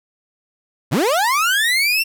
30% pulse linear sweep, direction up, 92.5 to 2747 Hz, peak -12 dBFS, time 0.91-2.04 s, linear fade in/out 20 ms, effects none

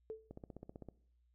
sine tone with exponential decay, 440 Hz, A4, in tune, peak -38 dBFS, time 0.1-0.31 s, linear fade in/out 0 ms, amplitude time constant 44 ms
click train, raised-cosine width 2 ms, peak -35 dBFS, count 10, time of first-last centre 0.31-0.887 s, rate 15.6 Hz
effects noise-tail reverb RT60 0.6 s tail -21 dB re dry + added 60 Hz sine -70 dBFS peak until 1.34 s

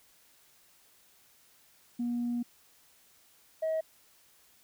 sine tone pair in turn, 240 / 638 Hz, B3 / D#5, -49 / +43 cents, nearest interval octave + perfect fourth, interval 1692 cents, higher second, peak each -28 / -26 dBFS, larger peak second, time 1.99-2.43 / 3.62-3.81 s, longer first, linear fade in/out 10 ms, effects tanh soft clip ceiling -26 dBFS + white hiss -63 dBFS RMS until 4.63 s

